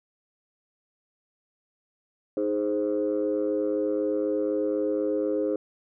sine chord, Ab major, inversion second, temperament equal, 311.1 / 415.3 / 523.3 Hz, Eb4 / Ab4 / C5, 0 / 0 / 0 cents, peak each -27 dBFS, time 2.37-5.56 s, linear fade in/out 2 ms, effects tanh soft clip ceiling -17 dBFS

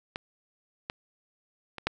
clicks, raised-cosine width 0.3 ms, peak -17 / -16 / -22 / -10 dBFS, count 4, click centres 0.159 / 0.899 / 1.783 / 1.87 s, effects none

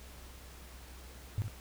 sine tone with echo, 103.83 Hz, G#2, in tune, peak -28 dBFS, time 1.38-1.42 s, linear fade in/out 0 ms, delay 61 ms, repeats 1, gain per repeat -7 dB, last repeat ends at 1.481 s, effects added 63 Hz sine -50 dBFS peak until 1.6 s + pink hiss -54 dBFS RMS until 1.6 s

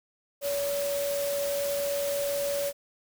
sine tone in noise, 567 Hz, C#5, 39 cents sharp, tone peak -27 dBFS, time 0.41-2.73 s, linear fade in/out 50 ms, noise white, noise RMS -36 dBFS, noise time 0.41-2.73 s, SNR +6 dB, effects none

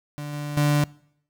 35% pulse tone with level steps, 146.83 Hz, D3, in tune, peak -29 / -27 / -16 dBFS, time 0.18-0.84 s, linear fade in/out 0 ms, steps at 0.33 / 0.57 s, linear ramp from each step 2 ms, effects noise-tail reverb RT60 0.7 s tail -24 dB re dry

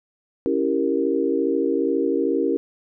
sine chord, C# diminished seventh, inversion none, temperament equal, 277.2 / 329.6 / 392 / 466.2 Hz, C#4 / E4 / G4 / Bb4, 0 / 0 / 0 / 0 cents, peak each -24 dBFS, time 0.46-2.57 s, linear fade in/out 0 ms, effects none

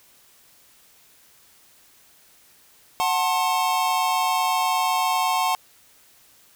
square chord, F# diminished, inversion none, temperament just, 740 / 888 / 1065.6 Hz, F#5 / A5 / C6, 0 / +16 / +31 cents, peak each -25 dBFS, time 3-5.55 s, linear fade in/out 0 ms, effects white hiss -55 dBFS RMS until 6.55 s

